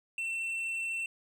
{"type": "tone with hard clipping", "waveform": "triangle", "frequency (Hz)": 2694, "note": "E7", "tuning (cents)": 37, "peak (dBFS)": -33, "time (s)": [0.18, 1.06], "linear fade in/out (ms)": 2, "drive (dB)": 7, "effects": []}